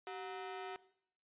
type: ring-modulated tone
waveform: sawtooth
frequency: 556 Hz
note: C#5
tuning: 5 cents sharp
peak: -36 dBFS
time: 0.07-0.76 s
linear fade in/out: 0 ms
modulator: 173 Hz
effects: noise-tail reverb RT60 0.7 s tail -18 dB re dry + resampled to 8000 Hz